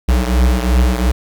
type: beating tone pair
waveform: square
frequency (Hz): 61 / 63.8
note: B1 / C2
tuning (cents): -21 / -43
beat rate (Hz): 2.8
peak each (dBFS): -13 / -17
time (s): 0.08-1.12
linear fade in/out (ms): 10
effects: 8-bit